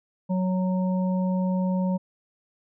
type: harmonic tone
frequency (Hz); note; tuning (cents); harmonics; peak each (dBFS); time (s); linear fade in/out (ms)
185; F#3; 0; 1 / 3 / 5; -22 / -32 / -36; 0.29-1.98; 20
effects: none